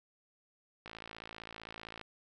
click train, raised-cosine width 0.3 ms, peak -29 dBFS, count 65, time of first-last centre 0.86-2.013 s, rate 55.5 Hz, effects none

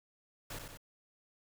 pink noise with echo, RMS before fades -43 dBFS, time 0.5-0.59 s, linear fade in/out 5 ms, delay 92 ms, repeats 2, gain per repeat -4 dB, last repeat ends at 0.774 s, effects none

